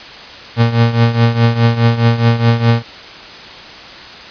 35% pulse tone with tremolo, 116.5 Hz, A#2, 1 cent flat, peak -4 dBFS, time 0.56-2.83 s, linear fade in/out 50 ms, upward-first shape triangle, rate 4.8 Hz, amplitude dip 80%, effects white hiss -32 dBFS RMS until 4.3 s + resampled to 11025 Hz

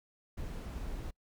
brown noise, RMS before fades -40 dBFS, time 0.37-1.11 s, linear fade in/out 10 ms, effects noise-tail reverb RT60 0.1 s tail -26 dB re dry

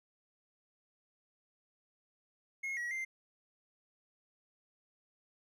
triangle tone with pitch steps, 2160 / 1917 / 2089 Hz, C#7 / A#6 / C7, -45 / +48 / -3 cents, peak -34 dBFS, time 2.63-3.05 s, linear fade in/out 10 ms, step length 140 ms, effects none

